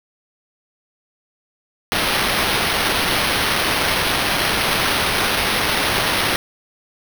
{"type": "noise with sample-and-hold", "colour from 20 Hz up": "violet", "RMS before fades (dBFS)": -19, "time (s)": [1.92, 6.36], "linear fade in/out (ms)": 0, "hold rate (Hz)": 7350, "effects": []}